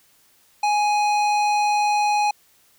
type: tone with hard clipping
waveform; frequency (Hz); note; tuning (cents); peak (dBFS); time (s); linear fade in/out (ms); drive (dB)
sine; 833; G#5; +5; -19; 0.63-2.31; 5; 14
effects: white hiss -58 dBFS RMS until 2.78 s